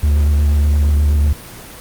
triangle tone with vibrato, 73.42 Hz, D2, in tune, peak -8 dBFS, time 0.03-1.33 s, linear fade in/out 5 ms, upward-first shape sine, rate 8.3 Hz, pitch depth 28 cents each way, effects pink hiss -34 dBFS RMS until 1.8 s + Opus 24 kbps

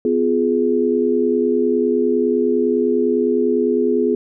sine chord, F diminished, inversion second, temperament just, 251.4 / 349.2 / 419.1 Hz, Cb4 / F4 / Ab4, +31 / 0 / +16 cents, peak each -19 / -20 / -17 dBFS, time 0.05-4.15 s, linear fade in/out 2 ms, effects none

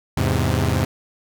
sawtooth chord, E augmented, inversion none, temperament equal, 82.41 / 103.83 / 130.81 Hz, E2 / G#2 / B#2, 0 / 0 / 0 cents, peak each -18 dBFS, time 0.17-0.85 s, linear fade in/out 5 ms, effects none

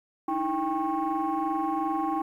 sine tone cluster, 301 / 323.7 / 792 / 1092 Hz, D4 / E4 / G5 / C#6, +43 / -31 / +18 / -26 cents, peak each -33 / -29 / -28 / -31 dBFS, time 0.28-2.22 s, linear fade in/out 5 ms, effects tanh soft clip ceiling -19 dBFS + 10-bit

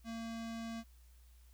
square tone with low-pass filter, 228 Hz, A#3, 38 cents flat, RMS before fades -43 dBFS, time 0.04-0.84 s, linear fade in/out 50 ms, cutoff 6300 Hz, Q 1.2, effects added 60 Hz sine -58 dBFS peak until 1.53 s + white hiss -71 dBFS RMS until 1.53 s

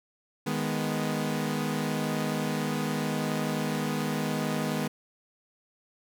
sawtooth chord, G# minor, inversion second, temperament equal, 155.56 / 207.7 / 246.9 Hz, D#3 / G#3 / B3, 0 / 0 / 0 cents, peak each -28 dBFS, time 0.46-4.88 s, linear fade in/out 10 ms, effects none

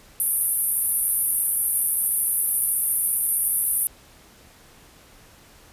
white band-pass noise, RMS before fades -23 dBFS, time 0.2-3.87 s, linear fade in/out 0 ms, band 9300 to 13000 Hz, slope 96 dB/octave, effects pink hiss -51 dBFS RMS until 5.72 s + resampled to 32000 Hz

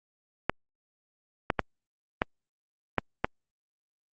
clicks, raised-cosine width 0.5 ms, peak -8 dBFS, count 6, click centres 0.496 / 1.502 / 1.593 / 2.219 / 2.983 / 3.245 s, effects Opus 48 kbps

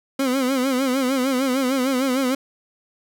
30% pulse tone with vibrato, 261.6 Hz, C4, in tune, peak -16 dBFS, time 0.19-2.35 s, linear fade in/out 5 ms, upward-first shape sine, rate 6.6 Hz, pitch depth 92 cents each way, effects none

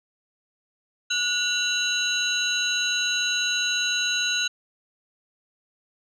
sine tone cluster, 1457 / 2747 / 2975 / 3950 / 6490 Hz, F#6 / F7 / F#7 / B7 / G#8, -27 / -29 / +9 / 0 / -41 cents, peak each -27 / -29 / -31 / -25 / -30 dBFS, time 1.1-4.48 s, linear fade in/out 10 ms, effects tanh soft clip ceiling -14 dBFS

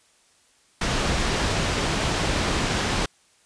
pink low-pass noise, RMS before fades -24 dBFS, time 0.81-3.06 s, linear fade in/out 5 ms, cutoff 6100 Hz, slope 12 dB/octave, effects white hiss -60 dBFS RMS until 3.45 s + resampled to 22050 Hz

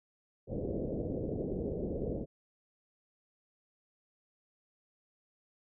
white low-pass noise, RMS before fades -36 dBFS, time 0.47-2.26 s, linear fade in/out 50 ms, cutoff 550 Hz, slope 48 dB/octave, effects none

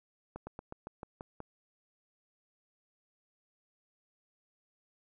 slowing click train, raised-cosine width 1 ms, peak -28 dBFS, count 8, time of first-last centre 0.36-1.404 s, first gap 110 ms, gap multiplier 1.1, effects none

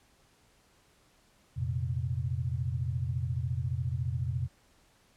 sine chord, F suspended fourth, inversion none, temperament equal, 87.31 / 116.54 / 130.81 Hz, F2 / Bb2 / C3, 0 / 0 / 0 cents, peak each -34 / -34 / -33 dBFS, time 1.56-4.48 s, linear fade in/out 20 ms, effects pink hiss -65 dBFS RMS until 5.16 s + low-pass 11000 Hz 12 dB/octave

